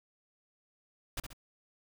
pink noise with echo, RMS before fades -35 dBFS, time 1.17-1.2 s, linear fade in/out 5 ms, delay 66 ms, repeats 2, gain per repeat -7 dB, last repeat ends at 1.332 s, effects none

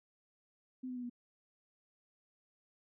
sine tone with pitch steps, 256.3 / 251.5 / 246.7 / 242.1 Hz, C4 / B3 / B3 / B3, -36 / +32 / -2 / -34 cents, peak -39 dBFS, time 0.83-1.098 s, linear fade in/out 10 ms, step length 67 ms, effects none

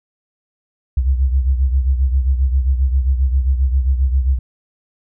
sine beating tone pair, 64.7 / 72.2 Hz, C2 / D2, -19 / -29 cents, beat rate 7.5 Hz, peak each -13 / -20 dBFS, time 0.97-4.39 s, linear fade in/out 5 ms, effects none

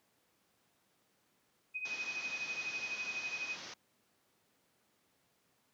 sine tone with tremolo, 2508 Hz, D#7, 13 cents sharp, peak -34 dBFS, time 1.74-3.57 s, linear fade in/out 20 ms, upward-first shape triangle, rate 12 Hz, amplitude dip 80%
white low-pass noise, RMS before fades -48 dBFS, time 1.85-3.74 s, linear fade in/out 5 ms, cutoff 6300 Hz, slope 96 dB/octave
effects pink hiss -74 dBFS RMS until 5.73 s + high-pass 150 Hz 12 dB/octave

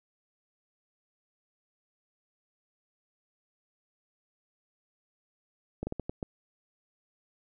slowing click train, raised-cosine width 2 ms, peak -20 dBFS, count 6, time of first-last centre 5.83-6.228 s, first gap 40 ms, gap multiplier 1.35, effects none

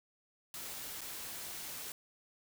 white noise with dropouts, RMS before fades -44 dBFS, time 0.54-1.92 s, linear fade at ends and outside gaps 1 ms, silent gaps 1.009-1.015 s, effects none

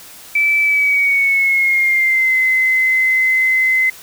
sine tone with pitch glide, 2316 to 2051 Hz, D7 to C7, -25 to -35 cents, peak -11 dBFS, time 0.35-3.9 s, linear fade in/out 5 ms, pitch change -210 cents, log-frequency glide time 0.6-2.37 s, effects white hiss -38 dBFS RMS until 4.02 s

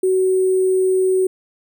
sine tone with sample-and-hold, 374.6 Hz, F#4, 21 cents sharp, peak -13 dBFS, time 0.03-1.27 s, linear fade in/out 5 ms, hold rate 8820 Hz, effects none

